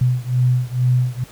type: beating tone pair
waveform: sine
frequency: 124.4 / 126.6 Hz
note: B2 / B2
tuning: +13 / +43 cents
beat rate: 2.2 Hz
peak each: -17 / -18 dBFS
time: 0.01-1.24 s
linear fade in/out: 5 ms
effects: pink hiss -44 dBFS RMS until 1.31 s